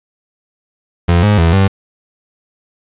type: tone with pitch steps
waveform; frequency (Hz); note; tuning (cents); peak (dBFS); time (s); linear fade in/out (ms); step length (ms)
30% pulse; 86.1 / 104.1 / 83 / 97; F2 / G#2 / E2 / G2; -24 / +5 / +12 / -18; -5; 1.08-1.68; 10; 150
effects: resampled to 8000 Hz + 7-bit